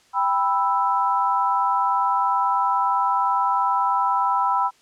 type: chord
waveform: sine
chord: E minor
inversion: first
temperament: just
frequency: 791.1 / 988.9 / 1318.5 Hz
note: G5 / B5 / E6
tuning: +16 / +2 / 0 cents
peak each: -24 / -20 / -24 dBFS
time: 0.13-4.71 s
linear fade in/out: 50 ms
effects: white hiss -57 dBFS RMS until 4.81 s + low-pass 7000 Hz 12 dB/octave